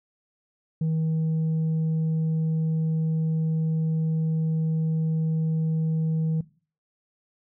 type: tone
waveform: sine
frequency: 159.7 Hz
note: D#3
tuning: 45 cents sharp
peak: -19 dBFS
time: 0.81-6.41 s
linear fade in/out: 5 ms
effects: noise-tail reverb RT60 0.4 s tail -20 dB re dry + tanh soft clip ceiling -21 dBFS